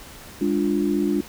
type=chord; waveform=sine; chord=D diminished; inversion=second; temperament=equal with one note detuned; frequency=204 / 293.7 / 349.2 Hz; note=Ab3 / D4 / F4; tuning=-31 / 0 / 0 cents; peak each=-24 / -22 / -24 dBFS; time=0.41-1.21 s; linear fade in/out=5 ms; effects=pink hiss -42 dBFS RMS until 1.28 s